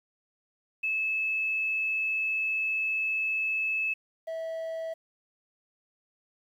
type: tone pair in turn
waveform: sine / triangle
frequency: 2605 / 651.2 Hz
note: E7 / E5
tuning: -21 / -21 cents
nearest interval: 2 octaves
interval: 2400 cents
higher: first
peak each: -26 / -30 dBFS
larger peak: first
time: 0.83-3.94 / 4.27-4.94 s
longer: first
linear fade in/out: 10 ms
effects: 10-bit